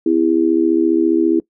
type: tone with amplitude modulation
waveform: sine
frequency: 329.6 Hz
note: E4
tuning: in tune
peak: -7 dBFS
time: 0.06-1.4 s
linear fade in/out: 5 ms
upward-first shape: sine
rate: 74.8 Hz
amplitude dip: 90%
effects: noise-tail reverb RT60 0.1 s tail -20 dB re dry